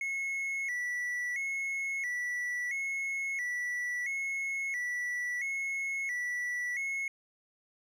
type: tone with vibrato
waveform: triangle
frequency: 2065 Hz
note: C7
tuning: 23 cents flat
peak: -30 dBFS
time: 0.01-7.08 s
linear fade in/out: 2 ms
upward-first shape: square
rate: 0.74 Hz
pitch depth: 93 cents each way
effects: none